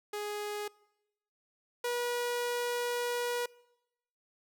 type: tone pair in turn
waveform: sawtooth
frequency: 416 / 483.5 Hz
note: G#4 / B4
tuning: +3 / -37 cents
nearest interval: minor third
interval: 260 cents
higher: second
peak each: -31 / -27 dBFS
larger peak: second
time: 0.13-0.68 / 1.84-3.46 s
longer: second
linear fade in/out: 5 ms
effects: noise-tail reverb RT60 0.9 s tail -24 dB re dry